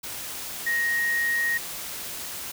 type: tone in noise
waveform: sine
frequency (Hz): 1875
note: A#6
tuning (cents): +10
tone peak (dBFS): -22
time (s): 0.66-1.58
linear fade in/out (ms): 10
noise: white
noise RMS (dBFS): -35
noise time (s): 0.03-2.52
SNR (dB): +10
effects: none